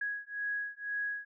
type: beating tone pair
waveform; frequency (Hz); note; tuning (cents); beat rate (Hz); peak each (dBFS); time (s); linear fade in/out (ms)
sine; 1661.2 / 1663.2; G#6 / G#6; 0 / +2; 2; -37 / -37; 0.01-1.25; 5
effects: none